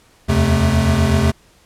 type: tone cluster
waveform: square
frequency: 79.3 / 87.4 / 132.5 / 218.2 Hz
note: D#2 / F2 / C3 / A3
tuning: +33 / +2 / +22 / -14 cents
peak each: -19 dBFS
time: 0.28-1.32 s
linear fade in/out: 20 ms
effects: pink hiss -52 dBFS RMS until 1.65 s + low-pass 11000 Hz 12 dB/octave